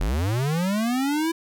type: linear sweep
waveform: square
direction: up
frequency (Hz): 38.89 to 335.6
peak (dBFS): -22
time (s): 0-1.32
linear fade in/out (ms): 10
effects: none